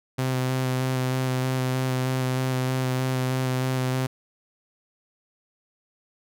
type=tone with vibrato; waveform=sawtooth; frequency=129.2 Hz; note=C3; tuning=21 cents flat; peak=-19 dBFS; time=0.18-4.07 s; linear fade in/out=10 ms; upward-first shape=square; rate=3.2 Hz; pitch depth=11 cents each way; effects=none